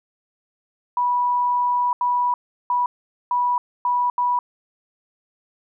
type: tone bursts at uneven times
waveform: sine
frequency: 979 Hz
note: B5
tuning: 15 cents flat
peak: -17 dBFS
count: 6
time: 0.97-1.93 / 2.01-2.34 / 2.7-2.86 / 3.31-3.58 / 3.85-4.1 / 4.18-4.39 s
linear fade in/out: 2 ms
effects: none